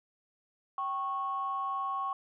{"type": "tone pair together", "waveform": "sine", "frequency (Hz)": [776.7, 1100], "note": ["G5", "C#6"], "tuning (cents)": [-16, -14], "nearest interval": "tritone", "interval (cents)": 602, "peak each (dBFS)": [-37, -31], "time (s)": [0.78, 2.13], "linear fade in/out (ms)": 2, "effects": ["tanh soft clip ceiling -24 dBFS"]}